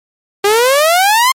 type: exponential sweep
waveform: sawtooth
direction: up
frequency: 395.2 to 1071 Hz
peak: -4 dBFS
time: 0.44-1.32 s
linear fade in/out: 5 ms
effects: MP3 64 kbps